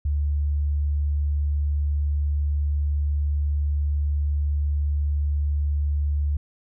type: tone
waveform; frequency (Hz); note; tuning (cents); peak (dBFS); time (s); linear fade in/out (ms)
sine; 72.9; D2; -12; -20; 0.05-6.37; 5
effects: none